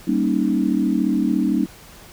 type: chord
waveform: sine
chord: Eb dominant seventh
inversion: first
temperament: equal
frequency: 196 / 233.1 / 277.2 / 311.1 Hz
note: G3 / Bb3 / Db4 / Eb4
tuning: 0 / 0 / 0 / 0 cents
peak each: -22 dBFS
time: 0.07-1.66 s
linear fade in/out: 10 ms
effects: pink hiss -44 dBFS RMS until 2.12 s